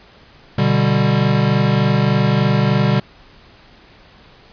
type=chord; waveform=square; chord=G major; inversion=first; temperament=equal; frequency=123.47 / 146.83 / 196 Hz; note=B2 / D3 / G3; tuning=0 / 0 / 0 cents; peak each=-18 dBFS; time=0.58-3 s; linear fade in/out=5 ms; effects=pink hiss -46 dBFS RMS until 4.52 s + resampled to 11025 Hz